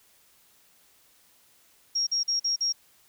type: tone bursts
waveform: sine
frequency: 5588 Hz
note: F8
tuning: in tune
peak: -23 dBFS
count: 5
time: 1.95-2.726 s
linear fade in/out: 10 ms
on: 120 ms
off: 44 ms
effects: white hiss -61 dBFS RMS until 3.08 s